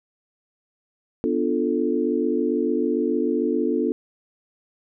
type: chord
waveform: sine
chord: B half-diminished seventh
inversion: none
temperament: equal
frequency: 246.9 / 293.7 / 349.2 / 440 Hz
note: B3 / D4 / F4 / A4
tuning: 0 / 0 / 0 / 0 cents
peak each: -25 dBFS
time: 1.24-3.92 s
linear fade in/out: 0 ms
effects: none